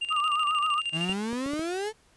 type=tone with tremolo; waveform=triangle; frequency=2794 Hz; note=F7; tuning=in tune; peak=-25 dBFS; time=0.01-1.14 s; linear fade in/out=10 ms; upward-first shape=square; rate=13 Hz; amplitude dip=70%
type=tone with vibrato; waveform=sine; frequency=1212 Hz; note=D#6; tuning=46 cents flat; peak=-24 dBFS; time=0.1-0.81 s; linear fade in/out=20 ms; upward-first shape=triangle; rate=7.5 Hz; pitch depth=89 cents each way
type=exponential sweep; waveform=35% pulse; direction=up; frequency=155.56 to 447.2 Hz; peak=-27 dBFS; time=0.92-1.93 s; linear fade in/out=50 ms
type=clicks; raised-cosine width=2 ms; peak=-26 dBFS; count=5; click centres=1.096 / 1.33 / 1.462 / 1.535 / 1.594 s
effects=pink hiss -62 dBFS RMS until 2.16 s + resampled to 24000 Hz